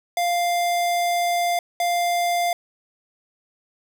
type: tone bursts at uneven times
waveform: square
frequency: 698 Hz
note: F5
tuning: 1 cent flat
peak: -20 dBFS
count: 2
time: 0.17-1.59 / 1.8-2.53 s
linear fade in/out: 2 ms
effects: none